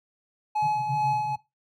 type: tone with tremolo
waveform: triangle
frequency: 849 Hz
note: G#5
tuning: 38 cents sharp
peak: -20 dBFS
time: 0.55-1.36 s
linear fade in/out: 10 ms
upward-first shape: sine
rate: 2.4 Hz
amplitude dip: 45%
type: band-pass noise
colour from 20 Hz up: pink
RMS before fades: -36 dBFS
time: 0.62-1.37 s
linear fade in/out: 10 ms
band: 130 to 150 Hz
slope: 96 dB/octave
effects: noise-tail reverb RT60 0.2 s tail -17 dB re dry